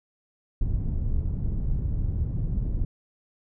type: low-pass noise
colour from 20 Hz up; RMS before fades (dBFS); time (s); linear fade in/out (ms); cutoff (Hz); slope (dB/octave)
pink; -26; 0.61-2.85; 5; 120; 12
effects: none